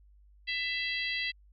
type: harmonic tone with a mistuned harmonic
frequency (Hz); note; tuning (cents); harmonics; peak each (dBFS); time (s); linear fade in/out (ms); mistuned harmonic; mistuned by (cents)
666; E5; +18; 3 / 4 / 5 / 6 / 7; -34 / -36 / -38 / -40 / -41; 0.47-1.32; 20; 5; -35
effects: added 50 Hz sine -56 dBFS peak until 1.52 s